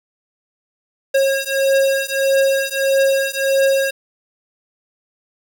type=beating tone pair; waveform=square; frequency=542 / 543.6 Hz; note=C#5 / C#5; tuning=-39 / -34 cents; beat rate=1.6 Hz; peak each=-18 dBFS; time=1.14-3.91 s; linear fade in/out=10 ms; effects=7-bit